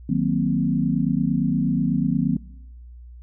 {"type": "chord", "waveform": "sine", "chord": "C half-diminished seventh", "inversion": "first", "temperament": "equal", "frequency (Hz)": [155.56, 185, 233.1, 261.6], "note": ["Eb3", "Gb3", "Bb3", "C4"], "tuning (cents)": [0, 0, 0, 0], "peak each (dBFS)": -24, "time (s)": [0.09, 2.37], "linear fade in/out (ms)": 5, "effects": ["noise-tail reverb RT60 1.0 s tail -24 dB re dry", "added 60 Hz sine -39 dBFS peak until 3.22 s"]}